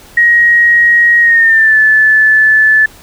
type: tone with pitch glide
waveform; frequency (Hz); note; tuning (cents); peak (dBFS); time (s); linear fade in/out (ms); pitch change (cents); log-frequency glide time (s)
sine; 1888 to 1741.3; A#6 to A6; +22 to -18; -4; 0.17-2.86; 5; -140; 1.2-1.78
effects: pink hiss -38 dBFS RMS until 3.02 s